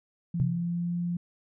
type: tone with pitch glide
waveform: sine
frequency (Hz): 171 to 173.89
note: F3 to F3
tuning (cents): -36 to -7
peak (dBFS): -27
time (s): 0.34-1.17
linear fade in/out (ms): 5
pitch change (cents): +29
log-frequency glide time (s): 0.46-0.98
type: tone with exponential decay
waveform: sine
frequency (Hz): 132.4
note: C3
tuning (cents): +21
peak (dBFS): -20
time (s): 0.4-0.78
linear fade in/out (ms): 0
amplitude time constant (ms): 81
effects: none